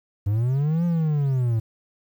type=linear two-way sweep; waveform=triangle; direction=up then down; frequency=97.1 to 174.61 to 108.9 Hz; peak=-17 dBFS; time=0.26-1.6 s; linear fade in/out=10 ms; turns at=0.85 s; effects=9-bit